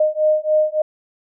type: beating tone pair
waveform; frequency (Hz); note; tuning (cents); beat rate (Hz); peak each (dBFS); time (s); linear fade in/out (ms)
sine; 614 / 617.5; D#5 / D#5; -23 / -13; 3.5; -17; 0-0.82; 5
effects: none